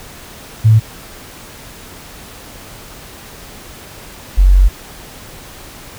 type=tone pair in turn; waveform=sine; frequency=110 / 46.57 Hz; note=A2 / F#1; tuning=0 / +12 cents; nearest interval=octave + minor third; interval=1488 cents; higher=first; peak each=-4 dBFS; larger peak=neither; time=0.64-0.8 / 4.37-4.69 s; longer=second; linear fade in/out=20 ms; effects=pink hiss -35 dBFS RMS until 5.98 s